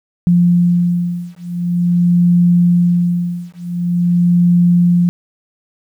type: beating tone pair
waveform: sine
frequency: 174.61 / 175.07 Hz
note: F3 / F3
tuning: 0 / +5 cents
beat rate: 0.46 Hz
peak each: -13 dBFS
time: 0.27-5.09 s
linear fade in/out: 0 ms
effects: 8-bit